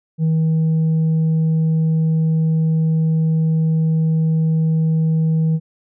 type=tone with tanh clipping; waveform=triangle; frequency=160 Hz; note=D#3; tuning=49 cents sharp; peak=-14 dBFS; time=0.18-5.6 s; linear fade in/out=50 ms; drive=7 dB; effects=none